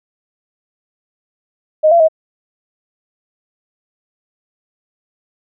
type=tone with pitch steps; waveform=sine; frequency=621 / 680 / 637 Hz; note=D#5 / F5 / D#5; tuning=-3 / -46 / +41 cents; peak=-6 dBFS; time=1.83-2.085 s; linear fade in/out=20 ms; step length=85 ms; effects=none

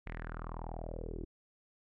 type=tone with low-pass filter sweep; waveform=sawtooth; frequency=40.4 Hz; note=E1; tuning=34 cents flat; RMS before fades=-42 dBFS; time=0.06-1.25 s; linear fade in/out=10 ms; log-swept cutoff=2200 to 340 Hz; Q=4.7; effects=none

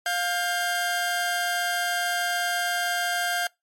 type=tone pair together; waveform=sawtooth; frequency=704.7 / 1594 Hz; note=F5 / G6; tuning=+15 / +28 cents; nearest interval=octave + major second; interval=1413 cents; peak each=-23 dBFS; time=0.06-3.47 s; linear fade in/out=2 ms; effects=noise-tail reverb RT60 0.2 s tail -25 dB re dry + MP3 64 kbps

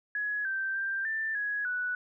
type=tone with pitch steps; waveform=sine; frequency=1680 / 1561 / 1580 / 1776 / 1669 / 1479 Hz; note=G#6 / G6 / G6 / A6 / G#6 / F#6; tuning=+19 / -8 / +13 / +16 / +8 / -1 cents; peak=-29 dBFS; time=0.15-1.95 s; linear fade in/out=2 ms; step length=300 ms; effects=none

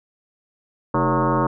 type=tone with frequency modulation; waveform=sine; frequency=392 Hz; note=G4; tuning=in tune; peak=-16 dBFS; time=0.94-1.47 s; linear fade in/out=5 ms; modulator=175 Hz; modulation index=4.8; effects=none

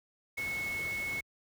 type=tone in noise; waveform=sine; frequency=2195 Hz; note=C#7; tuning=18 cents flat; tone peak=-33 dBFS; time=0.37-1.21 s; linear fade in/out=10 ms; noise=pink; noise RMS=-44 dBFS; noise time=0.37-1.21 s; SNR=+8 dB; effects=high-pass 60 Hz 12 dB/octave

